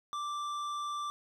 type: tone with tanh clipping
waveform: triangle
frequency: 1174.7 Hz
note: D6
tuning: in tune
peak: -36 dBFS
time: 0.13-1.1 s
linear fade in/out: 0 ms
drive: 16 dB
effects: none